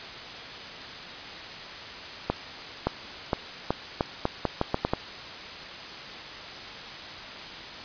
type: accelerating click train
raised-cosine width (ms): 1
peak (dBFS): -9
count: 11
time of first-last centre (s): 2.3-4.935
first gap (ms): 570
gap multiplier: 0.81
effects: white hiss -39 dBFS RMS until 7.84 s + resampled to 11025 Hz